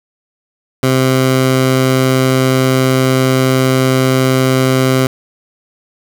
15% pulse tone, 130.7 Hz, C3, 1 cent flat, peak -3 dBFS, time 0.83-5.07 s, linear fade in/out 2 ms, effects 7-bit

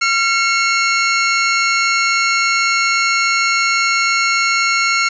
sawtooth tone pair together, 1371.8 / 2182 Hz, F6 / C#7, -31 / -28 cents, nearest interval minor sixth, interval 803 cents, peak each -12 dBFS, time 0.01-5.09 s, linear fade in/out 10 ms, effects resampled to 16000 Hz + 7-bit

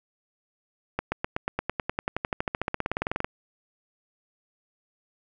accelerating click train, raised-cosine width 0.5 ms, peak -11 dBFS, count 30, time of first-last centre 0.99-3.245 s, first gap 130 ms, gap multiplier 0.96, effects none

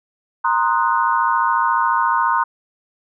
sine chord, C half-diminished seventh, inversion third, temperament equal, 932.3 / 1046.5 / 1244.5 / 1480 Hz, Bb5 / C6 / Eb6 / Gb6, 0 / 0 / 0 / 0 cents, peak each -18 / -19 / -22 / -23 dBFS, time 0.44-2.44 s, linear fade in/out 10 ms, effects none

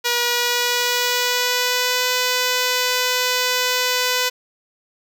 5% pulse tone with pitch glide, 481.1 to 500.1 Hz, B4 to B4, -45 to +22 cents, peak -6 dBFS, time 0.04-4.3 s, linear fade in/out 20 ms, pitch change +67 cents, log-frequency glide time 0.2-2.06 s, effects none

